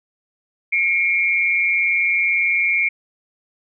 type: tone pair together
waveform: sine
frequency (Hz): 2171 / 2351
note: C#7 / D7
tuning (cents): -37 / +1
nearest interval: minor second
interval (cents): 138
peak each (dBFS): -18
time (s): 0.72-2.89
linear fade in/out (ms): 10
effects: none